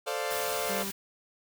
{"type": "chord", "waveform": "sawtooth", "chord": "D minor seventh", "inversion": "second", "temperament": "equal", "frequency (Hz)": [440, 523.3, 587.3, 698.5], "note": ["A4", "C5", "D5", "F5"], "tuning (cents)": [0, 0, 0, 0], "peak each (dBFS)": -32, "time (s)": [0.06, 0.84], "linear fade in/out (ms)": 20}
{"type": "band-stop noise", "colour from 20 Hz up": "white", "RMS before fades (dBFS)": -37, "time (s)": [0.3, 0.92], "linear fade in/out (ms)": 10, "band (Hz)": [350, 920], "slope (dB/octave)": 48}
{"type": "tone", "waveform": "30% pulse", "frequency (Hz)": 196.4, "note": "G3", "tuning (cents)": 4, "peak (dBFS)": -33, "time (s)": [0.69, 0.91], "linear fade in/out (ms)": 10}
{"effects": []}